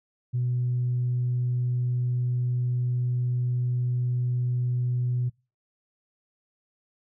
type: tone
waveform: sine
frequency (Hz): 123.47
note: B2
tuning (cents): 0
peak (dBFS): -22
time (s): 0.33-5.3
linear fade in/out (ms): 20
effects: noise-tail reverb RT60 0.3 s tail -25 dB re dry + tanh soft clip ceiling -19 dBFS